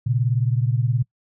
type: beating tone pair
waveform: sine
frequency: 117.7 / 136.7 Hz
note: A#2 / C#3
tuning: +17 / -24 cents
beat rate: 19 Hz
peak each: -19 / -22 dBFS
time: 0.06-1.03 s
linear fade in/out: 10 ms
effects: noise-tail reverb RT60 0.1 s tail -24 dB re dry